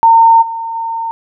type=tone with level steps; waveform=sine; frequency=912 Hz; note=A#5; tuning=38 cents flat; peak=-3 / -18 / -16 dBFS; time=0.03-1.11 s; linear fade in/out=0 ms; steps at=0.41 / 0.74 s; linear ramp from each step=20 ms; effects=none